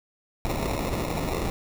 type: noise with sample-and-hold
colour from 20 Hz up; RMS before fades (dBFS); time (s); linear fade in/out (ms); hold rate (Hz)
pink; -28; 0.45-1.5; 0; 1575
effects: none

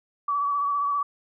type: tone with vibrato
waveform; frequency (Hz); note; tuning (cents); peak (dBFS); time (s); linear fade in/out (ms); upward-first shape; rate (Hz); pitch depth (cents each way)
sine; 1143; D6; -47; -22; 0.28-1.03; 5; sine; 15; 31
effects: none

